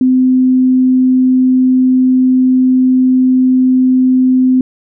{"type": "tone", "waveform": "sine", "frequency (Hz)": 256.6, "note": "C4", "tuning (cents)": -34, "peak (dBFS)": -6, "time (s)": [0.01, 4.61], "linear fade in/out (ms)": 2, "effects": []}